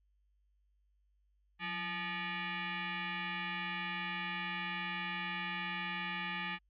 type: tone with frequency modulation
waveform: sine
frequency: 337.5 Hz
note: E4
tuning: 41 cents sharp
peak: -36 dBFS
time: 1.59-6.59 s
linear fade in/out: 50 ms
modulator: 518 Hz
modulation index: 5.2
effects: added 50 Hz sine -70 dBFS peak until 6.69 s + AAC 64 kbps